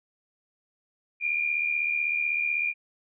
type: tone pair together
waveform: sine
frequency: 2342 / 2418 Hz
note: D7 / D7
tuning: -5 / +50 cents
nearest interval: minor second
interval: 55 cents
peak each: -31 / -25 dBFS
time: 1.2-2.74 s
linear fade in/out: 50 ms
effects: none